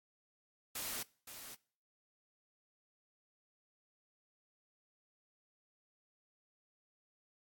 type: noise with echo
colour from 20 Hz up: white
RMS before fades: -41 dBFS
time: 0.75-1.03 s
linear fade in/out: 5 ms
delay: 520 ms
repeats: 1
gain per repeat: -9 dB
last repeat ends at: 1.55 s
effects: noise-tail reverb RT60 0.5 s tail -24 dB re dry + AAC 64 kbps